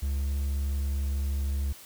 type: tone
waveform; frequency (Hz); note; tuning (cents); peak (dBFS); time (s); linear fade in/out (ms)
triangle; 69.7; C#2; +10; -24; 0.02-1.73; 10
effects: white hiss -49 dBFS RMS until 1.85 s